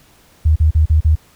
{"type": "tone bursts", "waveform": "sine", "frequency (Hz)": 77.78, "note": "D#2", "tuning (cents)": 0, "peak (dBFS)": -8, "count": 5, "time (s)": [0.45, 1.156], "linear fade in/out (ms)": 10, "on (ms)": 110, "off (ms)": 39, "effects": ["pink hiss -50 dBFS RMS until 1.35 s"]}